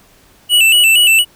square tone with vibrato, 2794 Hz, F7, in tune, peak -7 dBFS, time 0.49-1.25 s, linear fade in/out 50 ms, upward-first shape square, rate 4.3 Hz, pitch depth 82 cents each way, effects pink hiss -48 dBFS RMS until 1.35 s

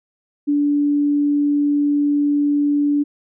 sine tone, 290 Hz, D4, 22 cents flat, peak -14 dBFS, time 0.47-3.04 s, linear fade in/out 20 ms, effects none

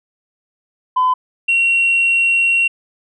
sine tone pair in turn, 1013 / 2739 Hz, B5 / F7, +44 / -34 cents, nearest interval octave + perfect fourth, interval 1722 cents, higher second, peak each -10 dBFS, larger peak neither, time 0.96-1.14 / 1.48-2.68 s, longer second, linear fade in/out 10 ms, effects tanh soft clip ceiling -8 dBFS

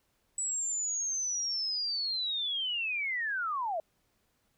sine linear sweep, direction down, 7902 to 612 Hz, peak -30 dBFS, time 0.38-3.8 s, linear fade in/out 2 ms, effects pink hiss -74 dBFS RMS until 4.57 s

